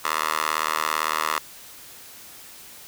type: tone with high-pass filter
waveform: 10% pulse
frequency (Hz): 77.78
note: D#2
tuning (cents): 0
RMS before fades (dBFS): -25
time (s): 0.04-1.39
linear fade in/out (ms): 10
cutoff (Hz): 1100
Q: 2
effects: white hiss -44 dBFS RMS until 2.87 s